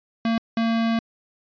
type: tone bursts at uneven times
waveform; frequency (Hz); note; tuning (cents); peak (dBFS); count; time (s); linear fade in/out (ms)
square; 228; A#3; -38; -20; 2; 0.25-0.38 / 0.57-0.99; 2
effects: resampled to 11025 Hz